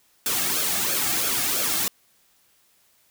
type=noise with flanger; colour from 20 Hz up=white; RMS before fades=-24 dBFS; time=0.26-1.88 s; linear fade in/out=2 ms; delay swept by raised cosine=1 to 2.1 ms; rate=3 Hz; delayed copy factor=-0.65; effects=white hiss -62 dBFS RMS until 3.1 s